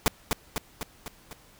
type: noise with echo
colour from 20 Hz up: pink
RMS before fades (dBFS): -21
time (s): 0.06-0.08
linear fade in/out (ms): 0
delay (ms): 250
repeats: 5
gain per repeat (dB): -4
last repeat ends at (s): 1.33
effects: pink hiss -56 dBFS RMS until 1.59 s